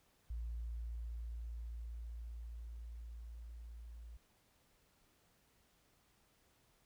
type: tone with level ramp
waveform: sine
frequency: 57.5 Hz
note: A#1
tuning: 23 cents flat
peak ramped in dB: -38 to -49 dBFS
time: 0.3-4.17 s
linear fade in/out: 5 ms
effects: tanh soft clip ceiling -36 dBFS + pink hiss -73 dBFS RMS until 6.85 s